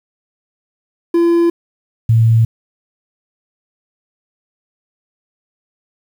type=tone pair in turn; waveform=triangle / sine; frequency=340 / 113.46 Hz; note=F4 / A#2; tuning=-46 / -46 cents; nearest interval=octave + perfect fifth; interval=1900 cents; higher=first; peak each=-7 dBFS; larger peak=neither; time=1.14-1.5 / 2.09-2.45 s; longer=neither; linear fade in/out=5 ms; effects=7-bit